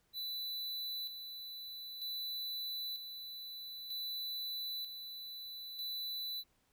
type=tone with tremolo; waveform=square; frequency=3982 Hz; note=B7; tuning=14 cents sharp; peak=-39 dBFS; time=0.13-6.44 s; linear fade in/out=50 ms; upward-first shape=square; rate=0.53 Hz; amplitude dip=50%; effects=pink hiss -75 dBFS RMS until 6.72 s